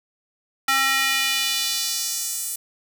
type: tone with high-pass filter sweep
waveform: square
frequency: 269.1 Hz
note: C4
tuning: 49 cents sharp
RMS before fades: -23 dBFS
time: 0.68-2.56 s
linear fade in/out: 5 ms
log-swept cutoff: 1400 to 9200 Hz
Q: 1.5
effects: none